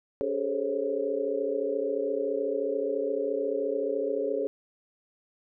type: tone cluster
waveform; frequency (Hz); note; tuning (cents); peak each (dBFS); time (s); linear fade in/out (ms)
sine; 282.3 / 400.9 / 435 / 520 / 549; C#4 / G4 / A4 / C5 / C#5; +32 / +39 / -20 / -11 / -17; -36 / -33 / -30 / -35 / -32; 0.21-4.47; 0
effects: none